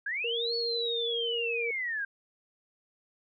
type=linear two-way sweep; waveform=sine; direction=up then down; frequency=1568 to 4435 to 1568 Hz; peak=-30 dBFS; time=0.06-2.05 s; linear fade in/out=5 ms; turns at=0.55 s
type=tone with vibrato; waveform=sine; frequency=466.2 Hz; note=A#4; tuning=in tune; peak=-32 dBFS; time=0.24-1.71 s; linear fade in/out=5 ms; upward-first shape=sine; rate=12 Hz; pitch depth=11 cents each way
effects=none